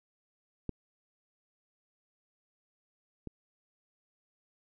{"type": "clicks", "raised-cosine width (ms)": 3, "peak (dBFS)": [-21, -27], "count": 2, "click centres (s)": [0.693, 3.273], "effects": []}